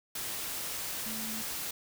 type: tone in noise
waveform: sine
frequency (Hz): 220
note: A3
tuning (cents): 0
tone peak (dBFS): -41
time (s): 1.06-1.42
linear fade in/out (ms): 5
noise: white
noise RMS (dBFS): -37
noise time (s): 0.15-1.71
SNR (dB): -7
effects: none